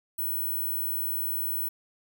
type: tone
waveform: sine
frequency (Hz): 15960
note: B9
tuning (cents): +17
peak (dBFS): -27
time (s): 0.18-1.69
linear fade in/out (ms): 10
effects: none